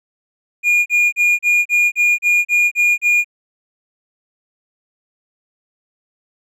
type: tone bursts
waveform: triangle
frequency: 2430 Hz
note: D#7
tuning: 42 cents flat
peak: -9 dBFS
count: 10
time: 0.63-3.245 s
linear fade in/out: 50 ms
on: 230 ms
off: 35 ms
effects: none